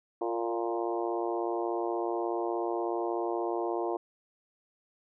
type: harmonic tone with a mistuned harmonic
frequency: 116.54 Hz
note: A#2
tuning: in tune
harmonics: 3 / 4 / 5 / 6 / 7 / 8 / 9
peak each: -32 / -36 / -39 / -36 / -41 / -40 / -43 dBFS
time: 0.21-3.97 s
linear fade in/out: 5 ms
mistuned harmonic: 4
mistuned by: -18 cents
effects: none